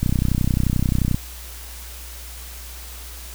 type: click train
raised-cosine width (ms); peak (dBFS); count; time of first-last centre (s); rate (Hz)
5; -7; 36; 0.03-1.145; 31.4
effects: added 60 Hz sine -36 dBFS peak until 3.34 s + white hiss -39 dBFS RMS until 3.34 s